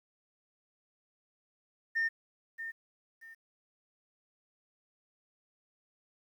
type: tone with echo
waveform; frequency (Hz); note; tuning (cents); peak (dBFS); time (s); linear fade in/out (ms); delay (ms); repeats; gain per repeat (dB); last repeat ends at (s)
sine; 1817; A#6; -45; -26; 1.95-2.09; 20; 630; 2; -11; 3.35
effects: tanh soft clip ceiling -25 dBFS + 11-bit

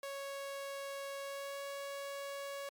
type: tone with pitch glide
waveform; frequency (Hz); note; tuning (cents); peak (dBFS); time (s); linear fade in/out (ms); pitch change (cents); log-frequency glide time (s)
sawtooth; 554.4 to 558.9; C#5 to C#5; 0 to +14; -37; 0.03-2.69; 2; +14; 1.21-1.61
effects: MP3 96 kbps

